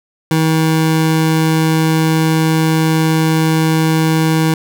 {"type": "tone", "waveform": "25% pulse", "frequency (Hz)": 159.5, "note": "D#3", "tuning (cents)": 43, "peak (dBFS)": -7, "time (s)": [0.31, 4.54], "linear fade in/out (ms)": 2, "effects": []}